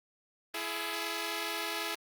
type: tone pair together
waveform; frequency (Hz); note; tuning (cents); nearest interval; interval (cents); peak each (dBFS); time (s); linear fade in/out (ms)
5% pulse; 333.8 / 422.9; E4 / G#4; +22 / +31; major third; 409; -25; 0.54-1.95; 5
effects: Opus 24 kbps

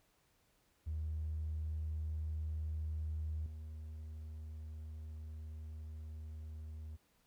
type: tone with level steps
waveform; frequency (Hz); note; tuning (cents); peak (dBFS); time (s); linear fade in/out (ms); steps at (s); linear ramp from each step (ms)
triangle; 77.78; D#2; 0; -33 / -42; 0.86-6.97; 20; 3.46; 2
effects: tanh soft clip ceiling -34 dBFS + pink hiss -74 dBFS RMS until 7.26 s

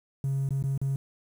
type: tone with dropouts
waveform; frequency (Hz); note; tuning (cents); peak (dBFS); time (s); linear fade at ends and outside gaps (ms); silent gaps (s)
triangle; 136.5; C#3; -26; -22; 0.24-0.96; 2; 0.49-0.506 / 0.626-0.638 / 0.777-0.815
effects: tanh soft clip ceiling -21 dBFS + 9-bit

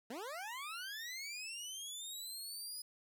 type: linear sweep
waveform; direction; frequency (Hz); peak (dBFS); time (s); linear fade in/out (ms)
20% pulse; up; 209.5 to 5010; -38; 0.1-2.82; 5
effects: none

